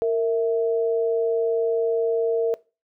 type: tone pair together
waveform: sine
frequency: 459.8 / 655.2 Hz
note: A#4 / E5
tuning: -24 / -11 cents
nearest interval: tritone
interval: 613 cents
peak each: -19 / -27 dBFS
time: 0.02-2.54 s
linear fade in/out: 0 ms
effects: noise-tail reverb RT60 0.3 s tail -21 dB re dry